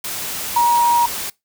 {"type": "tone in noise", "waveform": "sine", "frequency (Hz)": 949, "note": "A#5", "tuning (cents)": 31, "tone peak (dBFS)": -11, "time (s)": [0.56, 1.06], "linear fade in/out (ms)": 5, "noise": "white", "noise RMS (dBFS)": -26, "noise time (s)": [0.04, 1.3], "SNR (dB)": 12, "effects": ["noise-tail reverb RT60 0.2 s tail -23 dB re dry"]}